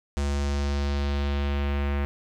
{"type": "tone with low-pass filter sweep", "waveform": "square", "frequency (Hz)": 70.9, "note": "C#2", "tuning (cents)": 40, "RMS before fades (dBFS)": -26, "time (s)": [0.17, 2.05], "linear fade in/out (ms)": 0, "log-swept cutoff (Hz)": [7700, 2200], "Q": 1.6, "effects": ["9-bit"]}